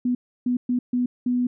sine tone bursts at uneven times, 246.9 Hz, B3, in tune, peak -19 dBFS, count 5, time 0.05-0.15 / 0.46-0.57 / 0.69-0.79 / 0.93-1.06 / 1.26-1.47 s, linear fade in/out 5 ms, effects none

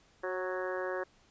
harmonic tone with a mistuned harmonic, 185 Hz, F#3, in tune, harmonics 2 / 3 / 4 / 5 / 6 / 7 / 8 / 9 / 10, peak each -37 / -37 / -46 / -46 / -43 / -49 / -46 / -42 / -50 dBFS, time 0.23-1.04 s, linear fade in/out 10 ms, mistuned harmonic 3, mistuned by -23 cents, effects pink hiss -65 dBFS RMS until 1.3 s + resampled to 16000 Hz

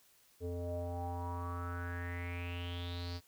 square tone with low-pass filter sweep, 87.31 Hz, F2, in tune, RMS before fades -40 dBFS, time 0.4-3.21 s, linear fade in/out 50 ms, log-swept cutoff 460 to 4800 Hz, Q 7.4, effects white hiss -67 dBFS RMS until 3.27 s

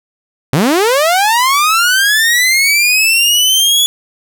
sawtooth linear sweep, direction up, 120.3 to 3417 Hz, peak -5 dBFS, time 0.53-3.86 s, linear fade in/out 0 ms, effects none

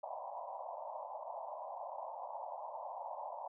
white band-pass noise, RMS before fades -45 dBFS, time 0.03-3.48 s, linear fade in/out 5 ms, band 560 to 1000 Hz, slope 96 dB/octave, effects none

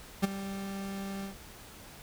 40% pulse tone with ADSR envelope, 196 Hz, G3, in tune, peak -20 dBFS, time 0.22-1.36 s, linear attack 22 ms, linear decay 16 ms, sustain -15 dB, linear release 120 ms, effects pink hiss -50 dBFS RMS until 2.02 s

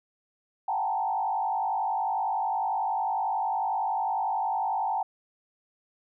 sine tone with frequency modulation, 830.6 Hz, G#5, in tune, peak -25 dBFS, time 0.68-5.03 s, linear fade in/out 5 ms, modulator 51 Hz, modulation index 1.8, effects none

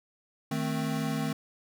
square chord, A diminished, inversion second, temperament equal, 155.56 / 220 / 261.6 Hz, Eb3 / A3 / C4, 0 / 0 / 0 cents, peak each -33 / -34 / -34 dBFS, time 0.51-1.33 s, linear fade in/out 5 ms, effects none

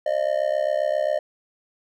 triangle tone with amplitude modulation, 608 Hz, D#5, 40 cents flat, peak -14 dBFS, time 0.06-1.19 s, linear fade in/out 5 ms, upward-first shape sine, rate 67.5 Hz, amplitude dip 95%, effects none

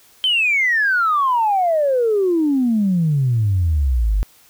sine exponential sweep, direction down, 3136 to 46.25 Hz, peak -13 dBFS, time 0.24-4.23 s, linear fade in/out 0 ms, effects tanh soft clip ceiling -9 dBFS + white hiss -51 dBFS RMS until 4.49 s

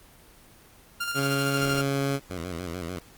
sawtooth tone with tremolo, 1396.9 Hz, F6, in tune, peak -23 dBFS, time 1-1.82 s, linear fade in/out 10 ms, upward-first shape square, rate 13 Hz, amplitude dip 40%
15% pulse tone, 138.59 Hz, C#3, in tune, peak -18 dBFS, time 1.14-2.2 s, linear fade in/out 50 ms
10% pulse tone with vibrato, 87.31 Hz, F2, in tune, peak -24 dBFS, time 2.3-2.99 s, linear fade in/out 5 ms, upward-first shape square, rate 6.8 Hz, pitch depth 90 cents each way
effects pink hiss -53 dBFS RMS until 3.17 s + Opus 24 kbps

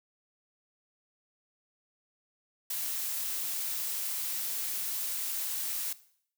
blue noise, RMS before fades -34 dBFS, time 2.7-5.93 s, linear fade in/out 5 ms, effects noise-tail reverb RT60 0.6 s tail -17 dB re dry

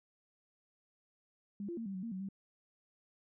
sine tone with pitch steps, 201.8 / 343.1 / 228.5 / 194.8 / 186 / 230.4 / 187.7 / 194.9 Hz, G#3 / F4 / A#3 / G3 / F#3 / A#3 / F#3 / G3, -49 / -31 / -34 / -11 / +9 / -20 / +25 / -10 cents, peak -38 dBFS, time 1.6-2.288 s, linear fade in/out 2 ms, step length 86 ms, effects none

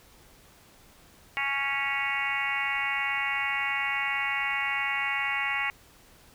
harmonic tone with a mistuned harmonic, 277.2 Hz, C#4, in tune, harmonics 3 / 4 / 5 / 6 / 7 / 8 / 9 / 10, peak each -36 / -36 / -39 / -41 / -31 / -31 / -39 / -35 dBFS, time 1.37-5.7 s, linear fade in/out 0 ms, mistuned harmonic 6, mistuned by -16 cents, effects pink hiss -56 dBFS RMS until 6.34 s

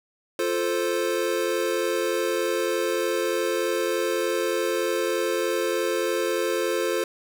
square chord, F major, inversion none, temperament equal, 349.2 / 440 / 523.3 Hz, F4 / A4 / C5, 0 / 0 / 0 cents, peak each -28 dBFS, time 0.39-7.04 s, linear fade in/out 2 ms, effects none

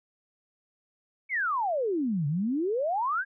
sine exponential two-way sweep, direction down then up, 2291 to 138.59 to 1668 Hz, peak -25 dBFS, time 1.29-3.25 s, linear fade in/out 50 ms, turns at 2.27 s, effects none

